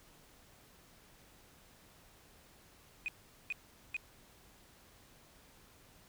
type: tone bursts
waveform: sine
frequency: 2489 Hz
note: D#7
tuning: in tune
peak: -33 dBFS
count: 3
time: 3.06-3.966 s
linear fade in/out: 0 ms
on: 22 ms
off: 420 ms
effects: tanh soft clip ceiling -30 dBFS + pink hiss -62 dBFS RMS until 6.08 s